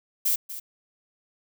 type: noise with echo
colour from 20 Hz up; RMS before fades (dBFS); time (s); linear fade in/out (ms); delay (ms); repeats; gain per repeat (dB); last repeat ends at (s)
violet; -23; 0.25-0.36; 10; 240; 1; -13; 0.6
effects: none